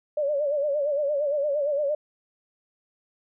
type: tone with vibrato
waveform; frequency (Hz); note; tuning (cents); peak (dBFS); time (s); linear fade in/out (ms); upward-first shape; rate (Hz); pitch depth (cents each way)
sine; 579; D5; -25; -22; 0.17-1.95; 5; sine; 8.7; 86
effects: none